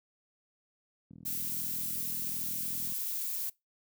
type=click train; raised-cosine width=5 ms; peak=-31 dBFS; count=76; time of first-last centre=1.11-2.922 s; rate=41.4 Hz
type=noise; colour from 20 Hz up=violet; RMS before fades=-35 dBFS; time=1.25-3.5 s; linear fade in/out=10 ms
effects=noise-tail reverb RT60 0.2 s tail -23 dB re dry + high-pass 200 Hz 12 dB/octave